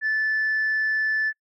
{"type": "tone", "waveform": "sine", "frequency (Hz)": 1748, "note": "A6", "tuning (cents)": -12, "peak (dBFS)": -19, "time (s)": [0.01, 1.33], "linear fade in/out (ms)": 50, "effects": ["noise-tail reverb RT60 0.1 s tail -24 dB re dry", "tanh soft clip ceiling -18 dBFS"]}